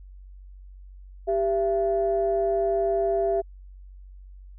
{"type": "tone pair together", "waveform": "sine", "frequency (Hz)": [394, 673], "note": ["G4", "E5"], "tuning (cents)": [9, 36], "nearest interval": "major sixth", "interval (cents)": 927, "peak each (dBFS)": -23, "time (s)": [1.27, 3.42], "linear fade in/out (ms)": 20, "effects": ["tanh soft clip ceiling -13 dBFS", "added 47 Hz sine -42 dBFS peak until 4.58 s"]}